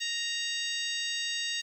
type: harmonic tone with a mistuned harmonic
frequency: 932.3 Hz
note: A#5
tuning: in tune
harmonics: 2 / 3 / 4 / 5 / 6 / 7 / 8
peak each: -37 / -36 / -35 / -39 / -43 / -42 / -44 dBFS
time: 0-1.62 s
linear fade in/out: 20 ms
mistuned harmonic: 8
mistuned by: +76 cents
effects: 10-bit